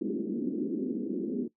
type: band-pass noise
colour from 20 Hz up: pink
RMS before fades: -32 dBFS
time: 0.01-1.48 s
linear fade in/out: 10 ms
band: 210 to 390 Hz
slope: 48 dB/octave
effects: noise-tail reverb RT60 0.1 s tail -18 dB re dry